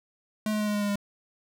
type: tone with pitch steps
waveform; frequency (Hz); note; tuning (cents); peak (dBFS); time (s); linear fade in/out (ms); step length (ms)
square; 214.4 / 212.4 / 210.5 / 208.5 / 206.6 / 204.7 / 202.8; A3 / G#3 / G#3 / G#3 / G#3 / G#3 / G#3; -45 / +39 / +24 / +7 / -9 / -25 / -41; -26; 0.46-0.957; 2; 71
effects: none